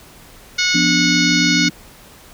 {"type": "harmonic tone", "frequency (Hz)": 730, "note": "F#5", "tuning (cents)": -24, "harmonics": [2, 3, 4, 5, 6, 7, 8, 9], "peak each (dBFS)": [-22, -19, -26, -23, -22, -23, -27, -28], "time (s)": [0.58, 1.69], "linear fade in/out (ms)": 10}
{"type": "chord", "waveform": "sine", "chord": "B diminished", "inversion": "second", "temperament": "equal", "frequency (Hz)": [174.61, 246.9, 293.7], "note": ["F3", "B3", "D4"], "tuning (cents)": [0, 0, 0], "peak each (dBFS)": [-20, -21, -19], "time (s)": [0.74, 1.7], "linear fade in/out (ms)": 10}
{"effects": ["pink hiss -43 dBFS RMS until 2.33 s"]}